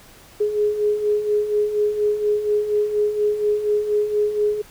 sine beating tone pair, 415.4 / 419.6 Hz, G#4 / G#4, 0 / +18 cents, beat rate 4.2 Hz, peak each -25 / -18 dBFS, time 0.4-4.62 s, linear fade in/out 10 ms, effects pink hiss -47 dBFS RMS until 4.7 s

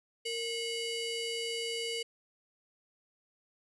30% pulse ring-modulated tone, 1703 Hz, G#6, 43 cents sharp, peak -28 dBFS, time 0.25-2.03 s, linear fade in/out 10 ms, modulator 1240 Hz, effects resampled to 24000 Hz

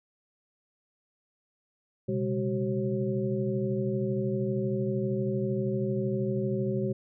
sine tone cluster, 124 / 136.8 / 202 / 378.3 / 539 Hz, B2 / C#3 / G#3 / F#4 / C#5, +7 / -23 / -48 / +38 / -49 cents, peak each -32 / -38 / -31 / -31 / -36 dBFS, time 2.08-6.93 s, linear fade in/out 10 ms, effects none

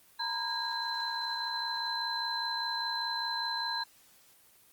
sine tone cluster, 925 / 990 / 1631 / 4067 Hz, A#5 / B5 / G#6 / C8, -14 / +4 / -32 / -50 cents, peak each -37 / -40 / -38 / -34 dBFS, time 0.19-3.84 s, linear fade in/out 10 ms, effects white hiss -61 dBFS RMS until 4.72 s + Opus 24 kbps

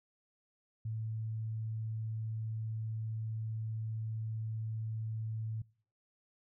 sine tone, 110.6 Hz, A2, 9 cents sharp, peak -35 dBFS, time 0.85-5.62 s, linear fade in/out 5 ms, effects noise-tail reverb RT60 0.5 s tail -24 dB re dry

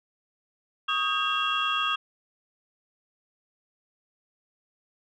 sine tone cluster, 1122 / 1250 / 1601 / 2747 / 3301 Hz, C#6 / D#6 / G6 / F7 / G#7, +21 / +8 / +36 / -29 / -11 cents, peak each -33 / -27 / -33 / -30 / -29 dBFS, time 0.88-1.96 s, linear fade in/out 10 ms, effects tanh soft clip ceiling -15 dBFS

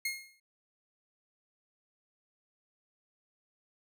sawtooth tone with exponential decay, 2147 Hz, C7, 44 cents sharp, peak -26 dBFS, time 0.05-0.4 s, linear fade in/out 5 ms, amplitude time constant 74 ms, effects none

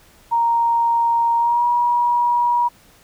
sine tone with pitch glide, 932.3 to 960.2 Hz, A#5 to B5, 0 to -49 cents, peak -14 dBFS, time 0.31-2.69 s, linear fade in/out 20 ms, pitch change +51 cents, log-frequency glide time 1.37-1.65 s, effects pink hiss -51 dBFS RMS until 3.03 s

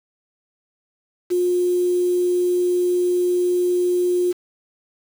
sine tone with quantisation, 357.1 Hz, F4, 39 cents sharp, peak -16 dBFS, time 1.3-4.33 s, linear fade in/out 20 ms, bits 6, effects none

